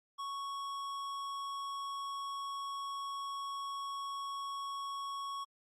sine tone with tanh clipping, 1108.7 Hz, C#6, in tune, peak -40 dBFS, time 0.18-5.45 s, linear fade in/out 20 ms, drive 15 dB, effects Opus 48 kbps

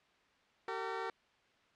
15% pulse tone pair together, 383.4 / 454.7 Hz, G4 / A#4, -38 / -43 cents, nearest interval minor third, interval 295 cents, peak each -34 / -33 dBFS, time 0.68-1.1 s, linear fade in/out 2 ms, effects white hiss -69 dBFS RMS until 1.75 s + low-pass 3000 Hz 12 dB/octave

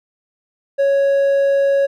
sine tone with hard clipping, 554.4 Hz, C#5, in tune, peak -13 dBFS, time 0.78-1.87 s, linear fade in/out 20 ms, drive 3 dB, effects none

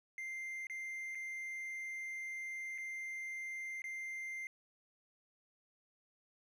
triangle tone with dropouts, 2093 Hz, C7, in tune, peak -39 dBFS, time 0.18-4.47 s, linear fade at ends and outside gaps 1 ms, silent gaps 0.669-0.698 / 1.149-1.153 / 2.779-2.783 / 3.819-3.841 s, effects none

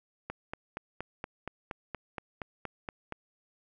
click train, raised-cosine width 0.5 ms, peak -21 dBFS, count 13, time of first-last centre 0.3-3.124 s, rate 4.25 Hz, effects none

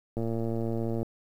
click train, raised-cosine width 2 ms, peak -19 dBFS, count 99, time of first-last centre 0.17-1.03 s, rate 114 Hz, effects 9-bit

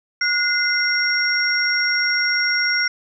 sine tone cluster, 1453 / 2073 / 5550 Hz, F#6 / C7 / F8, -32 / -17 / -12 cents, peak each -21 dBFS, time 0.21-2.88 s, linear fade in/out 5 ms, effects none

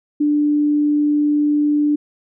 sine tone, 295.4 Hz, D4, 10 cents sharp, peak -13 dBFS, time 0.2-1.96 s, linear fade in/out 10 ms, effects none

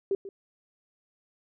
sine tone with echo, 392.4 Hz, G4, 2 cents sharp, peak -23 dBFS, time 0.11-0.15 s, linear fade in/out 2 ms, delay 140 ms, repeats 1, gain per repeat -14 dB, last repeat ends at 0.29 s, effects none

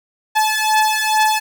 sawtooth beating tone pair, 863 / 865.3 Hz, A5 / A5, -34 / -29 cents, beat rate 2.3 Hz, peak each -13 dBFS, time 0.35-1.4 s, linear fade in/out 20 ms, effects none

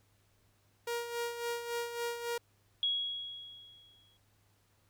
sawtooth tone with tremolo, 472.4 Hz, A#4, 23 cents sharp, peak -29 dBFS, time 0.87-2.38 s, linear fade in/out 5 ms, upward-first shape sine, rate 3.6 Hz, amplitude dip 60%
sine tone with exponential decay, 3322 Hz, G#7, in tune, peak -27 dBFS, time 2.83-4.17 s, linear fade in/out 1 ms, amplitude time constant 290 ms
effects added 101 Hz sine -70 dBFS peak until 4.89 s + pink hiss -72 dBFS RMS until 4.89 s

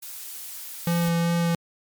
blue noise, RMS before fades -37 dBFS, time 0.02-1.09 s, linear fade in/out 10 ms
square tone with vibrato, 169.7 Hz, F3, 49 cents flat, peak -21 dBFS, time 0.87-1.55 s, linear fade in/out 2 ms, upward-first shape sine, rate 2.6 Hz, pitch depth 10 cents each way
brown noise with exponential growth, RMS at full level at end -39 dBFS, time 0.94-1.1 s, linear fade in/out 5 ms, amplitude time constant 33 ms
effects MP3 96 kbps

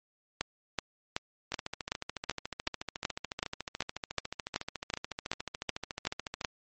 two click trains, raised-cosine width 0.2 ms, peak -12 / -18 dBFS, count 17 / 69, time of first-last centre 0.41-6.448 / 1.52-6.412 s, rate 2.65 / 13.9 Hz, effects MP3 32 kbps

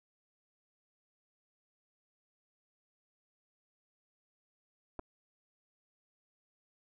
clicks, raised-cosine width 1 ms, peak -28 dBFS, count 2, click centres 4.992 / 4.995 s, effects none

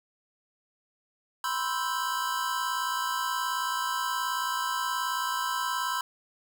square chord, C major seventh, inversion third, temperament equal, 987.8 / 1046.5 / 1318.5 / 1568 Hz, B5 / C6 / E6 / G6, 0 / 0 / 0 / 0 cents, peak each -33 / -34 / -35 / -36 dBFS, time 1.44-6.01 s, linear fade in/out 2 ms, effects 9-bit

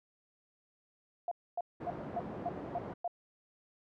sine tone bursts, 697 Hz, F5, 4 cents flat, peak -32 dBFS, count 7, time 1.28-3.078 s, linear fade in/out 2 ms, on 34 ms, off 260 ms
pink band-pass noise, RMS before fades -43 dBFS, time 1.8-2.94 s, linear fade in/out 10 ms, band 140 to 790 Hz, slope 12 dB/octave
effects none

